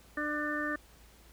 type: harmonic tone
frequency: 298.2 Hz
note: D4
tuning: 27 cents sharp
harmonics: 1 / 2 / 4 / 5 / 6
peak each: -36 / -40 / -39 / -40 / -35 dBFS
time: 0.17-0.76 s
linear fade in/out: 5 ms
effects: added 56 Hz sine -58 dBFS peak until 1.32 s + pink hiss -60 dBFS RMS until 1.32 s